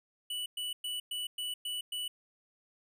square tone bursts, 2960 Hz, F#7, in tune, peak -35 dBFS, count 7, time 0.3-2.08 s, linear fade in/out 5 ms, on 160 ms, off 110 ms, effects none

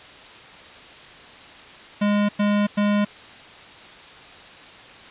square tone bursts, 205.9 Hz, G#3, 15 cents flat, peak -18 dBFS, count 3, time 2.01-3.05 s, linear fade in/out 10 ms, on 280 ms, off 100 ms, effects white hiss -43 dBFS RMS until 5.1 s + resampled to 8000 Hz

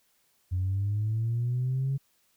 sine linear sweep, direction up, 89.4 to 138.2 Hz, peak -24 dBFS, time 0.51-1.98 s, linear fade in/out 20 ms, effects tanh soft clip ceiling -22 dBFS + white hiss -69 dBFS RMS until 2.36 s

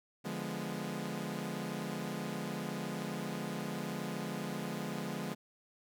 sawtooth chord, D diminished seventh, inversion none, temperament equal, 146.83 / 174.61 / 207.7 / 246.9 Hz, D3 / F3 / Ab3 / Cb4, 0 / 0 / 0 / 0 cents, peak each -40 / -38 / -37 / -40 dBFS, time 0.24-5.35 s, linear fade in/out 20 ms, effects none

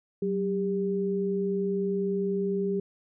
sine tone pair together, 188.5 / 398.5 Hz, F#3 / G4, +32 / +28 cents, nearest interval octave + minor second, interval 1296 cents, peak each -29 / -27 dBFS, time 0.22-2.8 s, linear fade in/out 5 ms, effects none

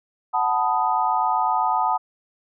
sine chord, B dominant seventh, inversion second, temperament equal, 740 / 880 / 987.8 / 1244.5 Hz, F#5 / A5 / B5 / D#6, 0 / 0 / 0 / 0 cents, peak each -24 / -22 / -25 / -25 dBFS, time 0.33-1.98 s, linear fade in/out 20 ms, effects none

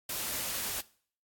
white noise, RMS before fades -35 dBFS, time 0.09-0.81 s, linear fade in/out 5 ms, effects noise-tail reverb RT60 0.5 s tail -20 dB re dry + AAC 64 kbps

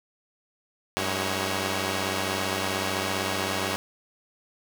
5% pulse tone cluster, 95.6 / 208.5 / 320.8 / 377.9 / 553 Hz, G2 / G#3 / E4 / F#4 / C#5, -43 / +7 / -47 / +37 / -4 cents, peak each -18 / -23 / -23 / -24 / -22 dBFS, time 0.97-3.76 s, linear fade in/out 0 ms, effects none

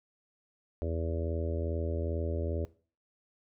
harmonic tone, 82.41 Hz, E2, in tune, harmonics 1 / 2 / 3 / 4 / 5 / 6 / 7 / 8, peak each -32 / -47 / -42 / -41 / -40 / -42 / -40 / -50 dBFS, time 0.82-2.65 s, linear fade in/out 0 ms, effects noise-tail reverb RT60 0.4 s tail -19 dB re dry

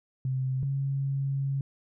sine tone pair in turn, 130.81 / 137.31 Hz, C3 / C#3, 0 / -16 cents, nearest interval minor second, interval 84 cents, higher second, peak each -26 dBFS, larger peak neither, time 0.25-0.63 / 0.63-1.61 s, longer second, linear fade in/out 2 ms, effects none

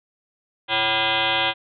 sine tone with frequency modulation, 2050 Hz, C7, 36 cents flat, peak -18 dBFS, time 0.68-1.54 s, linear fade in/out 50 ms, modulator 214 Hz, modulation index 7.1, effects none

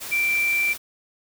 sine tone in noise, 2349 Hz, D7, in tune, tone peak -19 dBFS, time 0.11-0.74 s, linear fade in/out 20 ms, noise white, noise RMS -34 dBFS, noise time 0-0.78 s, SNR +12 dB, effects none

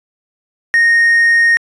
sine tone with hard clipping, 1856 Hz, A#6, 8 cents flat, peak -8 dBFS, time 0.74-1.57 s, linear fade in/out 0 ms, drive 2 dB, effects resampled to 22050 Hz

